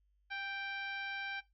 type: harmonic tone with a mistuned harmonic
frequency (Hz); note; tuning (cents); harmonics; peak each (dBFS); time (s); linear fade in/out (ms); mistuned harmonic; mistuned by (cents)
784; G5; 0; 1 / 2 / 3 / 4 / 5 / 6 / 7; -46 / -41 / -45 / -51 / -53 / -59 / -62; 0.3-1.41; 20; 1; +22
effects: noise-tail reverb RT60 0.2 s tail -17 dB re dry + added 50 Hz sine -70 dBFS peak until 1.53 s